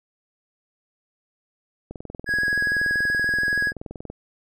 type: click train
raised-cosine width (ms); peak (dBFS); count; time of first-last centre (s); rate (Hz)
2; -21; 47; 1.91-4.1; 21
type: tone with vibrato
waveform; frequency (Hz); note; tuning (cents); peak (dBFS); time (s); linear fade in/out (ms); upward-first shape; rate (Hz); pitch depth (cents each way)
triangle; 1661.2; G#6; 0; -18; 2.26-3.73; 50; square; 13; 9
effects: none